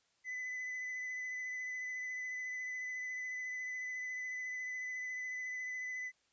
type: tone with vibrato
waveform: triangle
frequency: 2009 Hz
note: B6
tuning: 29 cents sharp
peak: -37 dBFS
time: 0.24-6.12 s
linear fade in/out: 50 ms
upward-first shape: sine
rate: 14 Hz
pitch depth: 14 cents each way
effects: white hiss -75 dBFS RMS until 6.32 s + resampled to 16000 Hz